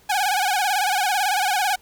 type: tone with vibrato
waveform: sawtooth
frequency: 784 Hz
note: G5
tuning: in tune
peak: -15 dBFS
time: 0.09-1.76 s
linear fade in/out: 10 ms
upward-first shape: sine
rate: 18 Hz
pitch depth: 130 cents each way
effects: pink hiss -55 dBFS RMS until 1.81 s